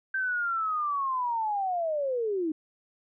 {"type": "linear sweep", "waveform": "sine", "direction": "down", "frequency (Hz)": [1568, 301.1], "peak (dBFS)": -26, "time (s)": [0.14, 2.52], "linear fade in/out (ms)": 5, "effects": []}